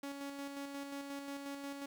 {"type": "tone with tremolo", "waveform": "sawtooth", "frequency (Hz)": 280, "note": "C#4", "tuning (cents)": 18, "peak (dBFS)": -37, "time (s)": [0.03, 1.86], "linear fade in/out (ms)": 5, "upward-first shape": "square", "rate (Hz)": 5.6, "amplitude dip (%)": 35, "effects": ["11-bit"]}